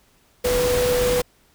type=tone in noise; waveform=sine; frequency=493.9 Hz; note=B4; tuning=in tune; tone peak=-18 dBFS; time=0.44-1.22 s; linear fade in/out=10 ms; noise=pink; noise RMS=-25 dBFS; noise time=0.44-1.22 s; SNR=+4 dB; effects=pink hiss -59 dBFS RMS until 1.54 s